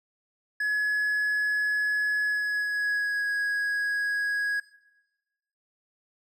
triangle tone with pitch glide, 1693 to 1658.2 Hz, G#6 to G#6, +33 to -3 cents, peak -23 dBFS, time 0.6-4.6 s, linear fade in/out 5 ms, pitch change -36 cents, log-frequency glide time 2.23-3.3 s, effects noise-tail reverb RT60 1.0 s tail -17 dB re dry

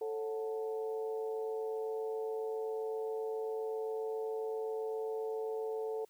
harmonic tone with a mistuned harmonic, 146.83 Hz, D3, in tune, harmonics 3 / 4 / 5 / 6, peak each -35 / -48 / -48 / -50 dBFS, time 0.01-6.05 s, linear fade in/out 5 ms, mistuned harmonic 4, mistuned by -120 cents, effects white hiss -70 dBFS RMS until 6.09 s

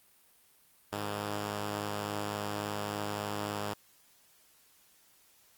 5% pulse tone pair together, 103.5 / 154.05 Hz, G#2 / D#3, -5 / -17 cents, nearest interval perfect fifth, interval 688 cents, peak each -23 / -33 dBFS, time 0.92-3.74 s, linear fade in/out 10 ms, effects white hiss -64 dBFS RMS until 5.57 s + Opus 32 kbps

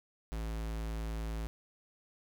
square tone, 55 Hz, A1, in tune, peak -36 dBFS, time 0.32-1.47 s, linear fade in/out 0 ms, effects none

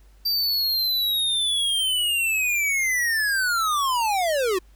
square linear sweep, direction down, 4697 to 349.2 Hz, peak -21 dBFS, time 0.25-4.59 s, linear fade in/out 10 ms, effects added 50 Hz sine -49 dBFS peak until 4.75 s + pink hiss -62 dBFS RMS until 4.75 s

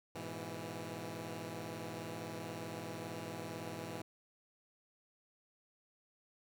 10% pulse chord, E major, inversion first, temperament equal with one note detuned, 103.83 / 121.7 / 164.81 Hz, G#2 / B2 / E3, 0 / -25 / 0 cents, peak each -39 / -40 / -37 dBFS, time 0.15-4.02 s, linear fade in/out 5 ms, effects none

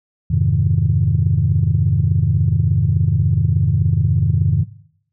sine chord, F minor seventh, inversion none, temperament equal, 87.31 / 103.83 / 130.81 / 155.56 Hz, F2 / Ab2 / C3 / Eb3, 0 / 0 / 0 / 0 cents, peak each -18 dBFS, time 0.3-4.64 s, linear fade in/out 10 ms, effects noise-tail reverb RT60 0.7 s tail -19 dB re dry + tanh soft clip ceiling -4 dBFS

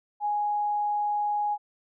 sine tone, 830.6 Hz, G#5, in tune, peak -24 dBFS, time 0.2-1.58 s, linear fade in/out 50 ms, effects none

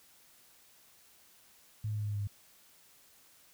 sine tone with pitch steps, 107.3 / 106.31 / 105.33 / 104.37 / 103.41 / 102.45 / 101.51 Hz, A2 / G#2 / G#2 / G#2 / G#2 / G#2 / G#2, -43 / +41 / +25 / +9 / -7 / -23 / -39 cents, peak -32 dBFS, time 1.84-2.274 s, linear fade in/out 5 ms, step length 62 ms, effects white hiss -62 dBFS RMS until 3.53 s

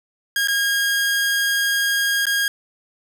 sawtooth tone with dropouts, 1628 Hz, G#6, 35 cents flat, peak -14 dBFS, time 0.36-2.48 s, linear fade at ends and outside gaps 2 ms, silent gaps 0.474-0.483 / 2.255-2.267 s, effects none

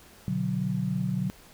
sine chord, B minor, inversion none, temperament equal, 123.47 / 146.83 / 185 Hz, B2 / D3 / F#3, 0 / 0 / 0 cents, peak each -32 / -31 / -28 dBFS, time 0.28-1.3 s, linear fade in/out 0 ms, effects pink hiss -53 dBFS RMS until 1.53 s

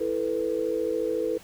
sine chord, E suspended fourth, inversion none, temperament equal, 329.6 / 440 / 493.9 Hz, E4 / A4 / B4, 0 / 0 / 0 cents, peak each -31 / -28 / -28 dBFS, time 0-1.38 s, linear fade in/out 10 ms, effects pink hiss -50 dBFS RMS until 1.43 s

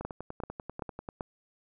two click trains, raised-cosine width 1 ms, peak -24 / -20 dBFS, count 12 / 4, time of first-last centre 0.01-1.088 / 0.05-1.208 s, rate 10.2 / 2.59 Hz, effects none

